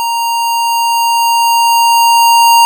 square tone with level ramp, 932 Hz, A#5, 1 cent flat, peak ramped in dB -13 to -4 dBFS, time 0-2.65 s, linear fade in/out 0 ms, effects none

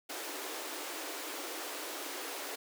pink high-pass noise, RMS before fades -41 dBFS, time 0.09-2.56 s, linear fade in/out 10 ms, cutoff 280 Hz, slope 96 dB/octave, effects none

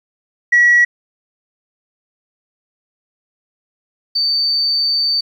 sine tone pair in turn, 1927 / 4574 Hz, B6 / D8, -43 / -47 cents, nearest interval octave + minor third, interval 1496 cents, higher second, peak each -6 / -13 dBFS, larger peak first, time 0.52-0.85 / 4.15-5.21 s, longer second, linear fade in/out 10 ms, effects tanh soft clip ceiling -4 dBFS + 8-bit

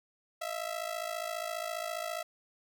sawtooth ring-modulated tone, 659.3 Hz, E5, in tune, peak -28 dBFS, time 0.41-2.23 s, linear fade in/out 10 ms, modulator 27.4 Hz, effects none

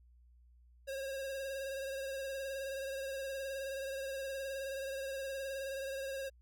square tone with vibrato, 541 Hz, C#5, 42 cents flat, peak -39 dBFS, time 0.87-6.3 s, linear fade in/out 20 ms, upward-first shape triangle, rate 19 Hz, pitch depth 41 cents each way, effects added 60 Hz sine -60 dBFS peak until 6.41 s

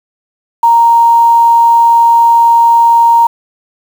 sine tone with quantisation, 931 Hz, A#5, 2 cents flat, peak -3 dBFS, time 0.63-3.27 s, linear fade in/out 5 ms, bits 5, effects none

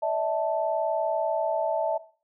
sine chord, D suspended second, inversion none, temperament equal with one note detuned, 587.3 / 647.6 / 880 Hz, D5 / E5 / A5, 0 / -31 / 0 cents, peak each -30 / -26 / -29 dBFS, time 0.02-1.98 s, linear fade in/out 10 ms, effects noise-tail reverb RT60 0.4 s tail -17 dB re dry

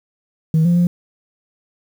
sine tone with pitch steps, 159.5 / 173.1 / 175.2 Hz, D#3 / F3 / F3, +43 / -15 / +6 cents, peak -9 dBFS, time 0.54-0.87 s, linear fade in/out 2 ms, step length 110 ms, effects tanh soft clip ceiling -9 dBFS + 7-bit

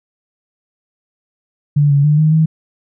sine tone with pitch steps, 145.8 / 141.7 / 149.7 / 155.3 / 158.7 Hz, D3 / C#3 / D3 / D#3 / D#3, -12 / +38 / +33 / -3 / +35 cents, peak -8 dBFS, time 1.76-2.46 s, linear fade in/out 10 ms, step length 140 ms, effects none

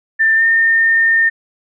sine tone with pitch glide, 1786 to 1818.3 Hz, A6 to A#6, +25 to -44 cents, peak -9 dBFS, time 0.19-1.3 s, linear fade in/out 20 ms, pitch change +31 cents, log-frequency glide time 0.36-0.43 s, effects none

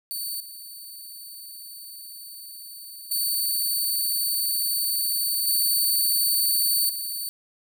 5% pulse tone with level steps, 4518 Hz, C#8, 32 cents sharp, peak -22 / -32 / -16 / -13 / -22 dBFS, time 0.11-7.29 s, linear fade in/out 0 ms, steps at 0.4 / 3.11 / 5.47 / 6.89 s, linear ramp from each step 5 ms, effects none

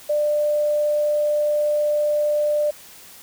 sine tone, 595 Hz, D5, 22 cents sharp, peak -17 dBFS, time 0.09-2.71 s, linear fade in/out 10 ms, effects white hiss -44 dBFS RMS until 3.22 s

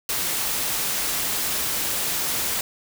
white noise, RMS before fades -25 dBFS, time 0.09-2.61 s, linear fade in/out 2 ms, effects none

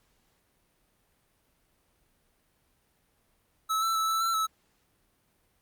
square tone with pitch steps, 1300 / 1331 / 1310 / 1319 / 1344 / 1303 Hz, E6 / E6 / E6 / E6 / E6 / E6, -24 / +16 / -11 / +1 / +33 / -20 cents, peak -26 dBFS, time 3.69-4.47 s, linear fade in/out 20 ms, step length 130 ms, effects pink hiss -70 dBFS RMS until 5.61 s + Opus 48 kbps

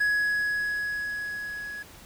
triangle tone with level ramp, 1676 Hz, G#6, 15 cents sharp, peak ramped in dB -19 to -33 dBFS, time 0-1.83 s, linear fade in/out 10 ms, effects pink hiss -49 dBFS RMS until 2.05 s

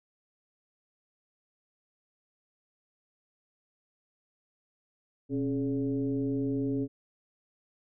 sine tone with frequency modulation, 273.5 Hz, C#4, 23 cents flat, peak -27 dBFS, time 5.29-6.88 s, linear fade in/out 50 ms, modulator 150 Hz, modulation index 0.88, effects none

